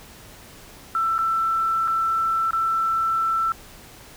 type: tone with dropouts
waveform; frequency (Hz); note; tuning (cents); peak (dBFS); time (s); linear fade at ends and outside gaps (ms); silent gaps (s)
sine; 1333; E6; +19; -19; 0.95-3.52; 1; 1.181-1.189 / 1.876-1.88 / 2.508-2.532
effects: pink hiss -45 dBFS RMS until 4.16 s